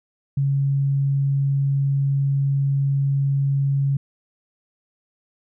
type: tone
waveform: sine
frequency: 138.59 Hz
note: C#3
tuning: in tune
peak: -17 dBFS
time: 0.37-3.97 s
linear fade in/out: 5 ms
effects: none